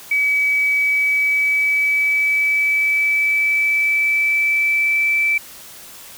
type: tone with pitch glide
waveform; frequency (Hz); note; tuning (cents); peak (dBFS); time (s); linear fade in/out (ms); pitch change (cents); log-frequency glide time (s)
sine; 2281 to 2322; C#7 to D7; +49 to -20; -14; 0.11-5.38; 5; +31; 0.81-5.16
effects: white hiss -39 dBFS RMS until 6.17 s